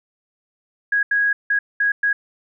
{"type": "tone bursts at uneven times", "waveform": "sine", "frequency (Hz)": 1653, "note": "G#6", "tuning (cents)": -9, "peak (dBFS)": -15, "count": 5, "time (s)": [[0.92, 1.03], [1.11, 1.33], [1.5, 1.59], [1.8, 1.92], [2.03, 2.13]], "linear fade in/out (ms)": 5, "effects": []}